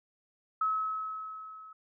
sine tone with level ramp, 1288 Hz, E6, 41 cents flat, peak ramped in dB -25 to -47 dBFS, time 0.61-1.73 s, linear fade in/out 5 ms, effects none

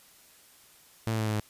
sawtooth tone with pitch steps, 112.3 / 110.69 / 109.1 / 107.54 / 106 Hz, A2 / A2 / A2 / A2 / G#2, +36 / +11 / -14 / -39 / +36 cents, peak -23 dBFS, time 1.07-1.4 s, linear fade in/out 0 ms, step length 66 ms, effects white hiss -57 dBFS RMS until 1.49 s + resampled to 32000 Hz

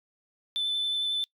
sine tone with vibrato, 3520 Hz, A7, in tune, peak -24 dBFS, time 0.56-1.24 s, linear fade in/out 0 ms, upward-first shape sine, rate 11 Hz, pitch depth 11 cents each way, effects noise-tail reverb RT60 0.1 s tail -25 dB re dry + tanh soft clip ceiling -24 dBFS

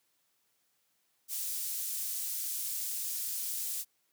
pink high-pass noise, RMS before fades -36 dBFS, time 1.28-3.85 s, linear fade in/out 50 ms, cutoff 8600 Hz, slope 12 dB/octave, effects white hiss -75 dBFS RMS until 4.12 s + high-pass 100 Hz 12 dB/octave

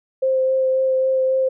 sine tone with vibrato, 524 Hz, C5, 2 cents sharp, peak -15 dBFS, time 0.22-1.49 s, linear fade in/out 10 ms, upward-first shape sine, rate 3.7 Hz, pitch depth 10 cents each way, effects none

